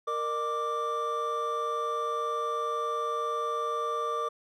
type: tone cluster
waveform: triangle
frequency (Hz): 465.1 / 607 / 1176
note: A#4 / D#5 / D6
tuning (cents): -4 / -43 / +2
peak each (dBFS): -32 / -36 / -28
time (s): 0.07-4.29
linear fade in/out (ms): 10
effects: none